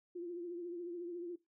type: tone with vibrato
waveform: sine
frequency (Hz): 347.7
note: F4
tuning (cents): -8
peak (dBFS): -40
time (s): 0.15-1.36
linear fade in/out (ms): 10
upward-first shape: triangle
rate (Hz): 14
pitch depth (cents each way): 64
effects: noise-tail reverb RT60 0.2 s tail -18 dB re dry